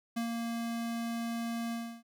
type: tone with ADSR envelope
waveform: square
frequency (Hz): 232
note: A#3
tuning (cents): -8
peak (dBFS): -31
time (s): 0.16-2.03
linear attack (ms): 12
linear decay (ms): 100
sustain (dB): -3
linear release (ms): 310
effects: none